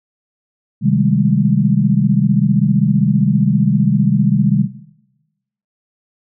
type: chord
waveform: sine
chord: Ab major seventh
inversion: first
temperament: equal with one note detuned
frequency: 130.81 / 155.56 / 196 / 211.3 Hz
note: C3 / Eb3 / G3 / Ab3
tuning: 0 / 0 / 0 / +30 cents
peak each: -16 dBFS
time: 0.81-4.68 s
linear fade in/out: 50 ms
effects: noise-tail reverb RT60 1.0 s tail -17 dB re dry